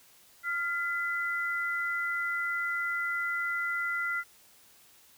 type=tone pair together; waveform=sine; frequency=1396.9 / 2010 Hz; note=F6 / B6; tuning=0 / +30 cents; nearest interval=tritone; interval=630 cents; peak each=-31 / -32 dBFS; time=0.43-4.24 s; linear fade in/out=50 ms; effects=white hiss -59 dBFS RMS until 5.17 s